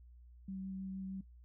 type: tone with vibrato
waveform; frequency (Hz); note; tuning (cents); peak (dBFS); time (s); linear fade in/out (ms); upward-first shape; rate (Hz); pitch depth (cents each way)
sine; 190.9; G3; -46; -40; 0.48-1.21; 5; sine; 6.4; 11
effects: noise-tail reverb RT60 0.1 s tail -18 dB re dry + added 60 Hz sine -55 dBFS peak until 1.44 s